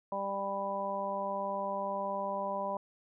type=harmonic tone; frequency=197.6 Hz; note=G3; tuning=14 cents sharp; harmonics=1 / 2 / 3 / 4 / 5; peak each=-43 / -46 / -36 / -40 / -36 dBFS; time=0.12-2.77 s; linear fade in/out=2 ms; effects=none